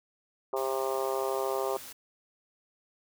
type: harmonic tone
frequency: 133.1 Hz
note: C3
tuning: 30 cents sharp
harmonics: 3 / 4 / 5 / 6 / 7 / 8 / 9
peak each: -32 / -34 / -36 / -38 / -39 / -40 / -41 dBFS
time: 0.53-1.77 s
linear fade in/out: 2 ms
type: noise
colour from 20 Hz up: white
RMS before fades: -45 dBFS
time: 0.56-1.93 s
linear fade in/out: 10 ms
effects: none